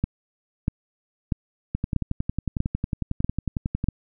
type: two click trains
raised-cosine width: 5 ms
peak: -12 / -9 dBFS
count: 24 / 7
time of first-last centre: 1.75-3.841 / 0.04-3.886 s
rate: 11 / 1.56 Hz
effects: none